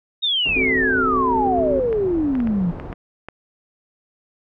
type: exponential sweep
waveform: sine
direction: down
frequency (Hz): 3768 to 164.81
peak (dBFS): -17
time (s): 0.22-2.72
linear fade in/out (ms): 20
type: low-pass noise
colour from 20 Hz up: pink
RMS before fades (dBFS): -32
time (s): 0.45-2.94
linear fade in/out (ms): 10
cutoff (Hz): 730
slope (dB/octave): 12
type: chord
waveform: sine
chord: F# diminished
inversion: second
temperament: equal with one note detuned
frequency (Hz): 261.6 / 374.1 / 440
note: C4 / F#4 / A4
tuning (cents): 0 / +19 / 0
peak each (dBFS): -23 / -24 / -26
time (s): 0.56-1.8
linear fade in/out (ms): 5
type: clicks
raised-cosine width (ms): 0.5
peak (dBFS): -18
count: 7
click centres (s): 1.928 / 2.353 / 2.403 / 2.473 / 2.799 / 2.928 / 3.286
effects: none